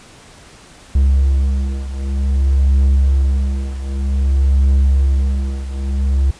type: beating tone pair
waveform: triangle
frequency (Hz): 67.6 / 68.13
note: C#2 / C#2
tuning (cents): -43 / -29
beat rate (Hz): 0.53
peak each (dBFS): -11 / -15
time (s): 0.95-6.31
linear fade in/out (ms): 5
effects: pink hiss -42 dBFS RMS until 6.39 s + resampled to 22050 Hz